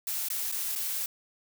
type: noise with dropouts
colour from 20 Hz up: blue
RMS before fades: -32 dBFS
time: 0.07-1.06 s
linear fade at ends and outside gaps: 2 ms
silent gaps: 0.286-0.301 / 0.516-0.523 / 0.753-0.758 s
effects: none